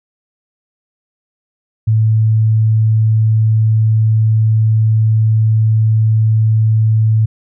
sine tone, 110 Hz, A2, in tune, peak -8 dBFS, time 1.87-7.26 s, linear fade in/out 10 ms, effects none

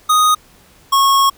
square tone pair in turn, 1244 / 1095.9 Hz, D#6 / C#6, -1 / -20 cents, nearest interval major second, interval 219 cents, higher first, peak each -10 dBFS, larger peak neither, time 0.09-0.35 / 0.92-1.3 s, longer second, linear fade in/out 10 ms, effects pink hiss -48 dBFS RMS until 1.37 s

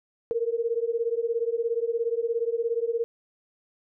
sine beating tone pair, 456.1 / 473.1 Hz, A#4 / A#4, -38 / +26 cents, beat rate 17 Hz, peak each -27 dBFS, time 0.31-3.04 s, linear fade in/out 0 ms, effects none

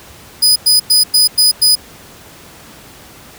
sawtooth tone bursts, 4978 Hz, D#8, in tune, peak -4 dBFS, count 6, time 0.42-1.755 s, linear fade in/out 10 ms, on 140 ms, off 99 ms, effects pink hiss -38 dBFS RMS until 3.38 s + high-pass 60 Hz 12 dB/octave

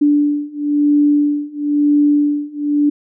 sine beating tone pair, 291.9 / 292.9 Hz, D4 / D4, -10 / -5 cents, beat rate 1 Hz, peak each -15 / -14 dBFS, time 0.01-2.9 s, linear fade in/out 10 ms, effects none

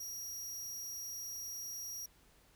sawtooth tone, 5690 Hz, F8, 31 cents sharp, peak -39 dBFS, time 0-2.06 s, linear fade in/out 5 ms, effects added 50 Hz sine -70 dBFS peak until 2.55 s + pink hiss -67 dBFS RMS until 2.55 s

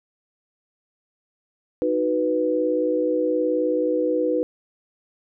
sine chord, B major, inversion first, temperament equal, 311.1 / 370 / 493.9 Hz, D#4 / F#4 / B4, 0 / 0 / 0 cents, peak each -24 / -27 / -21 dBFS, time 1.82-4.43 s, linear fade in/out 0 ms, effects none

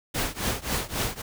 pink noise with tremolo, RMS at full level -25 dBFS, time 0.14-1.22 s, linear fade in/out 10 ms, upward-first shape triangle, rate 3.7 Hz, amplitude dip 95%, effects none

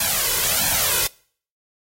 white noise with flanger, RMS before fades -20 dBFS, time 0-1.07 s, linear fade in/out 5 ms, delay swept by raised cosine 1.2 to 2.03 ms, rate 1.5 Hz, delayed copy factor +0.8, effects noise-tail reverb RT60 0.5 s tail -24 dB re dry + AAC 48 kbps

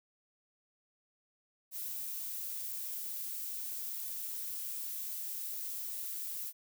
violet noise, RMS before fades -40 dBFS, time 1.71-6.53 s, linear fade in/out 50 ms, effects none

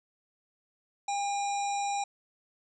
harmonic tone with a mistuned harmonic, 806 Hz, G5, 48 cents sharp, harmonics 1 / 3 / 5 / 7 / 9 / 10, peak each -29 / -41 / -43 / -45 / -42 / -49 dBFS, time 1.08-2.04 s, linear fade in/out 5 ms, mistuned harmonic 5, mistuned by -50 cents, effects none

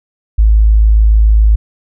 sine tone, 53.6 Hz, A1, 45 cents flat, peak -4 dBFS, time 0.38-1.56 s, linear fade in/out 10 ms, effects none

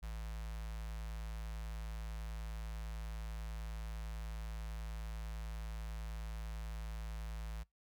square tone with notch filter, 54.6 Hz, A1, 13 cents flat, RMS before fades -43 dBFS, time 0.02-7.64 s, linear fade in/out 20 ms, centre 320 Hz, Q 0.56, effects noise-tail reverb RT60 0.2 s tail -25 dB re dry

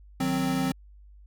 square chord, C diminished, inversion first, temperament equal, 155.56 / 185 / 261.6 Hz, Eb3 / Gb3 / C4, 0 / 0 / 0 cents, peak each -33 / -31 / -27 dBFS, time 0.2-0.72 s, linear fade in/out 5 ms, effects added 50 Hz sine -48 dBFS peak until 1.26 s

